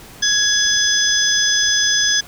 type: tone cluster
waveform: sine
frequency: 1669 / 3384 / 5040 / 6140 Hz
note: G#6 / G#7 / D#8 / G8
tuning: +8 / +32 / +21 / -37 cents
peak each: -19 dBFS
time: 0.22-2.21 s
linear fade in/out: 10 ms
effects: pink hiss -40 dBFS RMS until 2.27 s